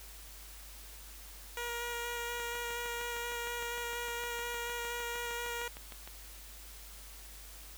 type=tone with vibrato; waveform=10% pulse; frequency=475.3 Hz; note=A#4; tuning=34 cents sharp; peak=-28 dBFS; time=1.57-5.68 s; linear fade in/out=2 ms; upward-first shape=square; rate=4.2 Hz; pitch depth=9 cents each way
type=click train; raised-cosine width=0.3 ms; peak=-30 dBFS; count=25; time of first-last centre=2.4-6.075 s; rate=6.53 Hz
effects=added 50 Hz sine -51 dBFS peak until 7.77 s + white hiss -52 dBFS RMS until 7.77 s